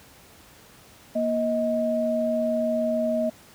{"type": "tone pair together", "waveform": "sine", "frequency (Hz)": [236.2, 630.6], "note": ["A#3", "D#5"], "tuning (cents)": [23, 23], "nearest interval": "octave + perfect fourth", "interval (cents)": 1700, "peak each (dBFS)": [-26, -23], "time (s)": [1.15, 3.3], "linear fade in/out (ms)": 10, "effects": ["pink hiss -51 dBFS RMS until 3.54 s", "high-pass 60 Hz 12 dB/octave"]}